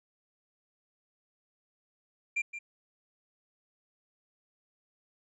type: tone with echo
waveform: triangle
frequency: 2380 Hz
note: D7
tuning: 22 cents sharp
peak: -26 dBFS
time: 2.36-2.42 s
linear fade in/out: 10 ms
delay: 170 ms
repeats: 1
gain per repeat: -10 dB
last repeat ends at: 2.59 s
effects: resampled to 24000 Hz